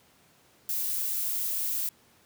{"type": "noise", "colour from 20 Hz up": "violet", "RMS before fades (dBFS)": -30, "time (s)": [0.69, 1.89], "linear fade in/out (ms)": 2, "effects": ["pink hiss -61 dBFS RMS until 2.25 s", "high-pass 100 Hz 12 dB/octave"]}